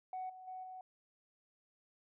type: tone with level steps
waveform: sine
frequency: 745 Hz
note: F#5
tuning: 12 cents sharp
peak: -38 / -50 / -43 / -46 dBFS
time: 0.13-0.81 s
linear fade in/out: 2 ms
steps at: 0.29 / 0.47 / 0.63 s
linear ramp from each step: 10 ms
effects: tanh soft clip ceiling -36 dBFS